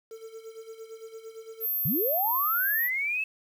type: tone with tremolo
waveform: triangle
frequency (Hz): 447.3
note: A4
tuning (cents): +28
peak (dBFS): -36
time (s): 0.11-1.66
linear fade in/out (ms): 2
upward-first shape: sine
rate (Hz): 8.8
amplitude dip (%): 75
type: tone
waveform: sine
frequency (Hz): 13410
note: G#9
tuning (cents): +16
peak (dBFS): -26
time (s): 1.6-2.9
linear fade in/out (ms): 50
type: linear sweep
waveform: sine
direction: up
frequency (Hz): 112.4 to 2637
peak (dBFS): -26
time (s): 1.85-3.24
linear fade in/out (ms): 5
effects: 9-bit